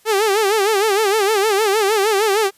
sawtooth tone with vibrato, 415.3 Hz, G#4, in tune, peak -10 dBFS, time 0.05-2.51 s, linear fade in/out 50 ms, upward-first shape sine, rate 6.5 Hz, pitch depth 130 cents each way, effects white hiss -54 dBFS RMS until 2.57 s + resampled to 32000 Hz

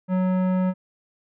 sine tone with tanh clipping, 185 Hz, F#3, in tune, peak -21 dBFS, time 0.08-0.74 s, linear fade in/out 50 ms, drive 15 dB, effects none

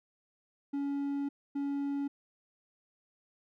triangle tone bursts at uneven times, 281.5 Hz, C#4, 27 cents sharp, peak -29 dBFS, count 2, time 0.73-1.29 / 1.55-2.08 s, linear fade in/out 10 ms, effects none

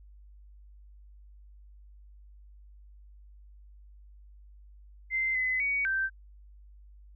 sine tone with pitch steps, 2077 / 2027 / 2250 / 1560 Hz, C7 / B6 / C#7 / G6, -13 / +45 / +25 / -9 cents, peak -26 dBFS, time 5.1-6.1 s, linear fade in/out 50 ms, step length 250 ms, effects added 50 Hz sine -50 dBFS peak until 7.15 s

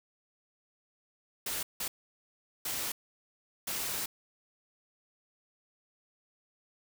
white noise bursts at uneven times, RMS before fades -35 dBFS, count 4, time 1.46-1.63 / 1.8-1.88 / 2.65-2.92 / 3.67-4.06 s, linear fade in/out 5 ms, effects none

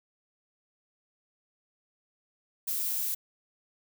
violet noise, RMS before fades -31 dBFS, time 2.67-3.15 s, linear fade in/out 10 ms, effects none

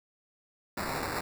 blue noise with sample-and-hold, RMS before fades -34 dBFS, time 0.77-1.21 s, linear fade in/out 5 ms, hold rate 3150 Hz, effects none

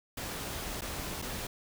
pink noise with dropouts, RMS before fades -38 dBFS, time 0.17-1.47 s, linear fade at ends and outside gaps 5 ms, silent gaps 0.81-0.818 / 1.218-1.222 s, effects none

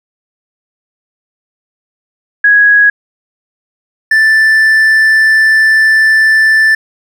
sine / triangle tone pair in turn, 1663 / 1763.9 Hz, G#6 / A6, +2 / +4 cents, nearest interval minor second, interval 102 cents, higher second, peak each -3 dBFS, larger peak neither, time 2.44-2.9 / 4.11-6.75 s, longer second, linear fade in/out 5 ms, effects none

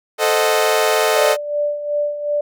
sawtooth chord, A diminished seventh, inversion none, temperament equal, 440 / 523.3 / 622.3 / 740 Hz, A4 / C5 / Eb5 / Gb5, 0 / 0 / 0 / 0 cents, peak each -14 / -18 / -14 / -19 dBFS, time 0.18-1.37 s, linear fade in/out 50 ms
sine tone with tremolo, 587.3 Hz, D5, in tune, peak -15 dBFS, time 1.16-2.41 s, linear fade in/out 5 ms, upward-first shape sine, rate 2.7 Hz, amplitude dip 65%
effects none

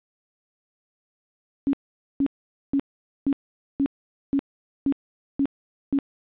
sine tone bursts, 277.2 Hz, C#4, in tune, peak -18 dBFS, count 9, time 1.67-5.988 s, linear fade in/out 0 ms, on 62 ms, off 470 ms, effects resampled to 8000 Hz + 10-bit

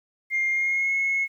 sine tone with pitch glide, 2117 to 2178 Hz, C7 to C#7, +20 to -31 cents, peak -20 dBFS, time 0.3-1.28 s, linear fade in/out 50 ms, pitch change +49 cents, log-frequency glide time 0.51-0.94 s, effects tanh soft clip ceiling -17 dBFS + 10-bit

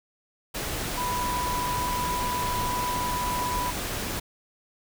sine tone in noise, 987 Hz, B5, 1 cent flat, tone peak -27 dBFS, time 0.97-3.71 s, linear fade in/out 10 ms, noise pink, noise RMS -31 dBFS, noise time 0.54-4.2 s, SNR +1 dB, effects none

